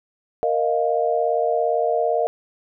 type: chord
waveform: sine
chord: Bb suspended fourth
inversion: none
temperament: just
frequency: 466.2 / 621.6 / 699.2 Hz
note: Bb4 / Eb5 / F5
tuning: 0 / -2 / +2 cents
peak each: -22 dBFS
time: 0.43-2.27 s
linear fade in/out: 0 ms
effects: none